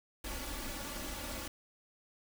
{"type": "noise with comb filter", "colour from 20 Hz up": "pink", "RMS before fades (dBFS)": -41, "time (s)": [0.24, 1.48], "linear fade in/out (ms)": 5, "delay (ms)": 3.5, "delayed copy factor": 0.75, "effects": []}